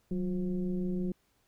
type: tone with frequency modulation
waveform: sine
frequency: 185 Hz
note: F#3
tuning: in tune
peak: -29 dBFS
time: 0.11-1.12 s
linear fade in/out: 2 ms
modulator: 172 Hz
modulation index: 0.86
effects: pink hiss -72 dBFS RMS until 1.47 s